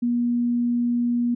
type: tone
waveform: sine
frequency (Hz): 240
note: B3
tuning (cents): -49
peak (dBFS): -19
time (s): 0.02-1.35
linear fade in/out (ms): 10
effects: none